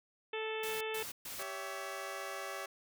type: harmonic tone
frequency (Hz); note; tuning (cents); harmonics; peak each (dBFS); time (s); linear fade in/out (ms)
438.8; A4; -5; 1 / 2 / 3 / 4 / 5 / 6 / 7 / 8; -38 / -45 / -49 / -47 / -48 / -44 / -49 / -50; 0.33-1.03; 5
type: noise bursts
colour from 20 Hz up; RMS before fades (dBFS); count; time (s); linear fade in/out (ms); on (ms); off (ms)
white; -44; 3; 0.63-1.43; 5; 180; 130
type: chord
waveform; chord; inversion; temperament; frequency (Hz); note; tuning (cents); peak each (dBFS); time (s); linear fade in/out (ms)
15% pulse; C# diminished; second; equal with one note detuned; 392 / 560.8 / 659.3; G4 / C#5 / E5; 0 / +20 / 0; -39 / -37 / -39; 1.39-2.66; 5
effects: none